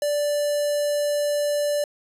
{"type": "tone with notch filter", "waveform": "square", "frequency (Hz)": 585, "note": "D5", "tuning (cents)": -7, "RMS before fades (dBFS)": -23, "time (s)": [0.02, 1.84], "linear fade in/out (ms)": 2, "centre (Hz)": 2200, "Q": 0.84, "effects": ["resampled to 32000 Hz"]}